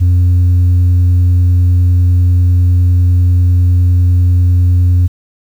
sine tone, 89 Hz, F2, 33 cents sharp, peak -3 dBFS, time 0-5.08 s, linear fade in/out 20 ms, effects tanh soft clip ceiling -5 dBFS + 7-bit

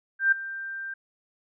sine tone with ADSR envelope, 1575 Hz, G6, 8 cents sharp, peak -15 dBFS, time 0.19-0.94 s, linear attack 130 ms, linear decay 7 ms, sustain -17 dB, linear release 6 ms, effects none

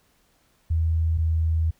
sine tone pair in turn, 81.2 / 80.77 Hz, E2 / E2, -26 / -35 cents, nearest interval unison, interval 9 cents, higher first, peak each -19 dBFS, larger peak neither, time 0.7-1.18 / 1.18-1.71 s, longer second, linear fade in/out 10 ms, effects pink hiss -64 dBFS RMS until 1.79 s

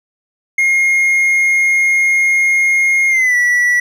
triangle tone with pitch glide, 2140 to 1951.1 Hz, C7 to B6, +38 to -22 cents, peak -8 dBFS, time 0.58-3.8 s, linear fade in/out 5 ms, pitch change -160 cents, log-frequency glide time 3.09-3.36 s, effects none

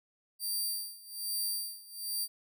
10% pulse tone with tremolo, 4699 Hz, D8, in tune, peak -24 dBFS, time 0.39-2.28 s, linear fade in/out 50 ms, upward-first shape sine, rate 1.2 Hz, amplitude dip 90%, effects none

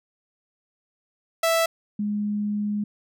sawtooth / sine tone pair in turn, 659.3 / 207.7 Hz, E5 / G#3, 0 / 0 cents, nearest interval octave + minor sixth, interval 2000 cents, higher first, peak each -15 / -23 dBFS, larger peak first, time 1.43-1.66 / 1.99-2.84 s, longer second, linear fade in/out 5 ms, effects none

